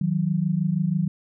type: tone pair together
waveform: sine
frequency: 158.3 / 184.55 Hz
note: D#3 / F#3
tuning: +30 / -4 cents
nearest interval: minor third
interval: 266 cents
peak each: -23 dBFS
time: 0.01-1.08 s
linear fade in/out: 5 ms
effects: none